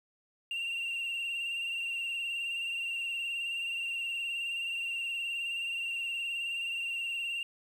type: tone with vibrato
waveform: sine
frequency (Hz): 2755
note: F7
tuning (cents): -24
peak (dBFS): -30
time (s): 0.51-7.43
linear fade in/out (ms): 2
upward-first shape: sine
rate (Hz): 19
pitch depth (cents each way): 36
effects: tanh soft clip ceiling -31 dBFS + 10-bit